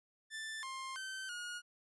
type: tone with pitch steps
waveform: sawtooth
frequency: 1766 / 1059 / 1543 / 1439 Hz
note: A6 / C6 / G6 / F#6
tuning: +6 / +21 / -28 / -49 cents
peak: -38 dBFS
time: 0.3-1.62 s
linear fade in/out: 50 ms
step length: 330 ms
effects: resampled to 24000 Hz